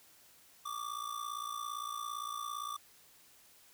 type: ring-modulated tone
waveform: square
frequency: 1172 Hz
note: D6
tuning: 4 cents flat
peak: -36 dBFS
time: 0.65-2.77 s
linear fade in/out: 10 ms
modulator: 28.8 Hz
effects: white hiss -62 dBFS RMS until 3.73 s